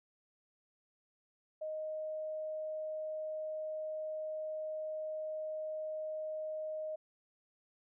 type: tone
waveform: sine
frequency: 622.3 Hz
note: D#5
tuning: in tune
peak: -37 dBFS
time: 1.61-6.96 s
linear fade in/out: 10 ms
effects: none